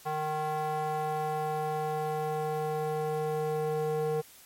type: tone with band-pass filter sweep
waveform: square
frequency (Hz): 153.9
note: D#3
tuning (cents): -19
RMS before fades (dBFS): -31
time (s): 0.05-4.22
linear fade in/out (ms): 20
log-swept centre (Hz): 840 to 520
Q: 2.5
effects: white hiss -54 dBFS RMS until 4.45 s + MP3 64 kbps